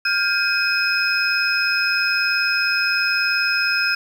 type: tone cluster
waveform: sine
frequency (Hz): 1410 / 1589 / 2511 / 5130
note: F6 / G6 / D#7 / E8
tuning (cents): +16 / +23 / +15 / -48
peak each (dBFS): -22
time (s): 0.05-3.95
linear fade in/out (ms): 5
effects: tanh soft clip ceiling -8 dBFS + 7-bit